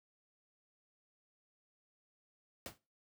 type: noise with exponential decay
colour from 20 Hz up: pink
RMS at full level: -40 dBFS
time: 2.66-2.78 s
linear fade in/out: 1 ms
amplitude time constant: 26 ms
effects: noise-tail reverb RT60 0.3 s tail -20 dB re dry + high-pass 80 Hz 12 dB/octave